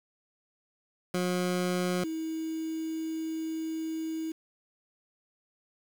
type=tone pair in turn; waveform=20% pulse / sine; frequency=180 / 320.7 Hz; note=F#3 / E4; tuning=-47 / -48 cents; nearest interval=minor seventh; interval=999 cents; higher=second; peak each=-22 / -31 dBFS; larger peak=first; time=1.14-2.04 / 2.04-4.32 s; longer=second; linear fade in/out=5 ms; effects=8-bit